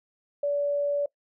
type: tone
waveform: sine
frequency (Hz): 575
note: D5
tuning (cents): -37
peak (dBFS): -23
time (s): 0.43-1.06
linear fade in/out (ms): 5
effects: noise-tail reverb RT60 0.1 s tail -21 dB re dry